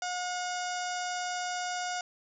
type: harmonic tone with a mistuned harmonic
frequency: 721 Hz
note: F#5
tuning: 45 cents flat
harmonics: 1 / 2 / 3 / 4 / 5 / 6 / 7 / 8 / 9 / 10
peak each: -34 / -38 / -45 / -45 / -47 / -48 / -45 / -44 / -48 / -45 dBFS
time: 0.02-2.01 s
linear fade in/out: 2 ms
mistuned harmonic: 6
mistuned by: +100 cents
effects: none